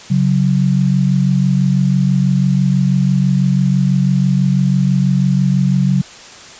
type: tone pair together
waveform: sine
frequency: 138.93 / 185 Hz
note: C#3 / F#3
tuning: +4 / 0 cents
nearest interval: perfect fourth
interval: 496 cents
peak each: -13 dBFS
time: 0.1-6.02 s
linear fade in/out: 10 ms
effects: white hiss -36 dBFS RMS until 6.59 s + resampled to 16000 Hz